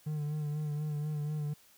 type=tone with vibrato; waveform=triangle; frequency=150 Hz; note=D3; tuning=37 cents sharp; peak=-30 dBFS; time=0.06-1.54 s; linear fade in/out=10 ms; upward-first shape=sine; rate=4.1 Hz; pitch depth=36 cents each way; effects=white hiss -62 dBFS RMS until 1.77 s